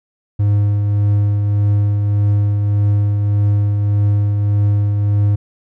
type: tone with tremolo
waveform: triangle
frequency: 102.6 Hz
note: G#2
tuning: 21 cents flat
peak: -8 dBFS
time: 0.39-5.36 s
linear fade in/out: 10 ms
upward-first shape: triangle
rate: 1.7 Hz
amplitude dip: 35%
effects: none